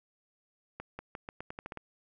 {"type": "accelerating click train", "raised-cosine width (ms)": 0.5, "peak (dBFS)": -25, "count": 10, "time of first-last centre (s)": [0.8, 1.773], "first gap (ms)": 190, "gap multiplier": 0.85, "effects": []}